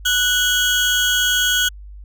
30% pulse tone pair together, 1480 / 3281 Hz, F#6 / G#7, 0 / -22 cents, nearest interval octave + major second, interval 1378 cents, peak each -15 dBFS, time 0.05-1.69 s, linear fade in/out 10 ms, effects added 50 Hz sine -34 dBFS peak until 2.04 s

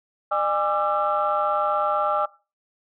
sine tone cluster, 604 / 817 / 1182 / 1346 Hz, D5 / G#5 / D6 / E6, +48 / -29 / +11 / +36 cents, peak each -25 dBFS, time 0.31-2.26 s, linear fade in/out 10 ms, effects noise-tail reverb RT60 0.3 s tail -19 dB re dry + tanh soft clip ceiling -11 dBFS

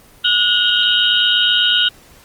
sine tone cluster, 1449 / 2859 / 2967 / 3154 / 3754 Hz, F#6 / F7 / F#7 / G7 / A#7, -37 / +40 / +4 / +10 / +11 cents, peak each -18 dBFS, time 0.24-1.89 s, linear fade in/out 10 ms, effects pink hiss -46 dBFS RMS until 2.24 s + Opus 24 kbps

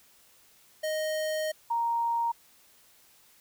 square / sine tone pair in turn, 622.3 / 932.4 Hz, D#5 / A#5, 0 / 0 cents, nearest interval perfect fifth, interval 700 cents, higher second, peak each -29 / -25 dBFS, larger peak second, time 0.83-1.52 / 1.7-2.32 s, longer first, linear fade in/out 10 ms, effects white hiss -60 dBFS RMS until 3.4 s

